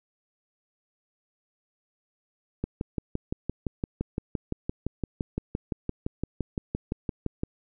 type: click train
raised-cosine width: 3 ms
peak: -15 dBFS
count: 29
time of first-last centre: 2.64-7.435 s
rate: 5.84 Hz
effects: none